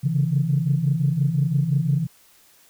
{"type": "tone cluster", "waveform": "sine", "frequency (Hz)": [135.4, 141.2, 164.8], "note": ["C#3", "C#3", "E3"], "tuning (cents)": [-40, 32, 0], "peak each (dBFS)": -22, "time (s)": [0.03, 2.07], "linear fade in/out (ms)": 20, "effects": ["tanh soft clip ceiling -9 dBFS", "white hiss -55 dBFS RMS until 2.69 s"]}